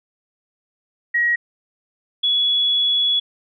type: tone pair in turn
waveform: sine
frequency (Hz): 1900 / 3385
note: A#6 / G#7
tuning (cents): +33 / +32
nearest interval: minor seventh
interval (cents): 999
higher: second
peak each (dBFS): -15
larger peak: neither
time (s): 1.14-1.36 / 2.23-3.2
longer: second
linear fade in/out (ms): 10
effects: none